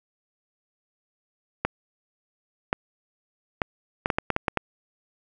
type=clicks; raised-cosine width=0.5 ms; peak=-7 dBFS; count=10; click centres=1.65 / 2.729 / 3.618 / 4.059 / 4.102 / 4.185 / 4.303 / 4.364 / 4.482 / 4.573 s; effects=none